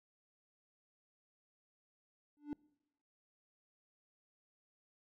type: tone with exponential growth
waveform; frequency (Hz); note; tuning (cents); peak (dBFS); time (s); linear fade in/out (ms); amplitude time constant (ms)
triangle; 293.7; D4; 0; -32; 2.37-2.53; 0; 33
effects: noise-tail reverb RT60 0.9 s tail -25 dB re dry